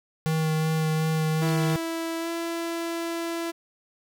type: tone with vibrato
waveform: square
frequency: 158 Hz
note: D#3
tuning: 27 cents sharp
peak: -23 dBFS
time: 0.26-1.76 s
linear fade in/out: 0 ms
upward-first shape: sine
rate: 2.7 Hz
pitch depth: 12 cents each way
type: tone with pitch glide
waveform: sawtooth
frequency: 329.6 to 335.2 Hz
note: E4 to E4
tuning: 0 to +29 cents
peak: -24 dBFS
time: 1.41-3.52 s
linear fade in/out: 20 ms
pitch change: +29 cents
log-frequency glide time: 2.19-2.29 s
effects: none